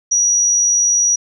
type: tone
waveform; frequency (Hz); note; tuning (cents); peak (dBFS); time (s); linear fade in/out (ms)
sine; 5800; F#8; -35; -11; 0.11-1.16; 10
effects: none